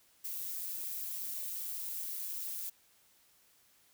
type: noise with amplitude modulation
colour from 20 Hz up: violet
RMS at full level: -37 dBFS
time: 0.24-2.7 s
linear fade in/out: 10 ms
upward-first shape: sine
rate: 182 Hz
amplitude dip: 60%
effects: white hiss -67 dBFS RMS until 3.93 s